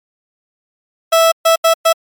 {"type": "tone bursts at uneven times", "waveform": "30% pulse", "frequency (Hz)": 657, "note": "E5", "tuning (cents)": -6, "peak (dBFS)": -5, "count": 4, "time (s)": [[1.12, 1.32], [1.45, 1.56], [1.64, 1.74], [1.85, 1.93]], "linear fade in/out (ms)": 10, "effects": ["MP3 96 kbps"]}